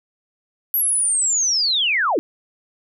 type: linear sweep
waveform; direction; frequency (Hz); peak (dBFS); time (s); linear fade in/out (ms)
sine; down; 11840 to 250.7; -16; 0.74-2.19; 0
effects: none